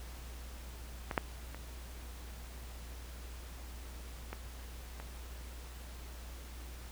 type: clicks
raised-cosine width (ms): 0.5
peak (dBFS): -21 / -13 / -30 / -25 / -30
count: 5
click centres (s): 1.112 / 1.178 / 1.546 / 4.33 / 5
effects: added 60 Hz sine -45 dBFS peak until 6.91 s + pink hiss -53 dBFS RMS until 6.91 s